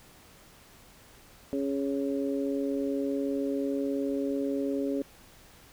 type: harmonic tone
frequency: 138.59 Hz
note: C#3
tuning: in tune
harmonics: 2 / 3 / 4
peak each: -29 / -33 / -35 dBFS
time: 1.53-5.02 s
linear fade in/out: 0 ms
effects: pink hiss -55 dBFS RMS until 5.72 s